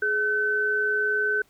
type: tone pair together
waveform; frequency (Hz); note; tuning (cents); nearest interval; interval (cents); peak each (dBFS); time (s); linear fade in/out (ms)
sine; 421.3 / 1521.9; G#4 / F#6; +25 / +48; octave + minor seventh; 2223; -28 / -22; 0.02-1.42; 5
effects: pink hiss -62 dBFS RMS until 1.49 s